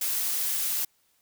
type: noise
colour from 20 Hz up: blue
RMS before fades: -28 dBFS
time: 0.01-0.85 s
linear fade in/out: 5 ms
effects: white hiss -68 dBFS RMS until 1.21 s